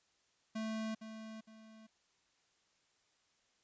square tone with echo, 220 Hz, A3, in tune, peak -38 dBFS, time 0.55-0.95 s, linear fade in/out 10 ms, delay 460 ms, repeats 2, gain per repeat -9 dB, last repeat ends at 1.87 s, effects white hiss -75 dBFS RMS until 3.63 s + resampled to 16000 Hz

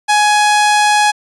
sawtooth tone, 837 Hz, G#5, 13 cents sharp, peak -5 dBFS, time 0.08-1.12 s, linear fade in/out 20 ms, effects resampled to 24000 Hz

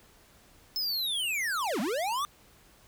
square linear two-way sweep, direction down then up, 5274 to 185 to 1211 Hz, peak -29 dBFS, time 0.76-2.25 s, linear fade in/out 0 ms, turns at 1.8 s, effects pink hiss -59 dBFS RMS until 2.87 s

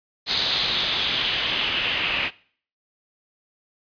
white noise with low-pass filter sweep, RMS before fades -24 dBFS, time 0.26-2.31 s, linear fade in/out 50 ms, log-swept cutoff 4100 to 2600 Hz, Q 4.1, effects noise-tail reverb RT60 0.5 s tail -21 dB re dry + resampled to 11025 Hz

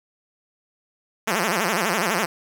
5% pulse tone with vibrato, 196 Hz, G3, in tune, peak -9 dBFS, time 1.27-2.26 s, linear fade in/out 10 ms, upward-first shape sine, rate 12 Hz, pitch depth 260 cents each way, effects none

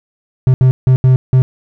triangle tone bursts at uneven times, 129.1 Hz, C3, 23 cents flat, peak -3 dBFS, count 5, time 0.47-0.54 / 0.61-0.71 / 0.87-0.96 / 1.04-1.16 / 1.33-1.42 s, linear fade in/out 0 ms, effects none

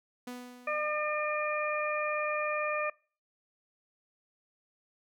sawtooth tone with exponential decay, 247.3 Hz, B3, 3 cents sharp, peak -34 dBFS, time 0.27-1.33 s, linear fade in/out 5 ms, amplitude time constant 230 ms
harmonic tone, 603 Hz, D5, 46 cents sharp, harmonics 1 / 2 / 3 / 4, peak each -33 / -34 / -39 / -35 dBFS, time 0.67-2.9 s, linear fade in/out 5 ms
effects noise-tail reverb RT60 0.4 s tail -24 dB re dry

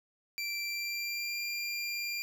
25% pulse tone with pitch glide, 2349 to 2387 Hz, D7 to D7, 0 to +28 cents, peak -30 dBFS, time 0.38-2.22 s, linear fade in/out 0 ms, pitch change +28 cents, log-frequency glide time 0.61-1.41 s, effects none

